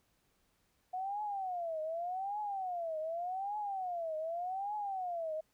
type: tone with vibrato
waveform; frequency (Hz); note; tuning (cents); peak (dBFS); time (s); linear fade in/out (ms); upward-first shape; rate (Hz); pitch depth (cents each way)
sine; 725; F#5; -35; -35; 0.93-5.41; 10; triangle; 0.85; 280
effects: pink hiss -75 dBFS RMS until 5.53 s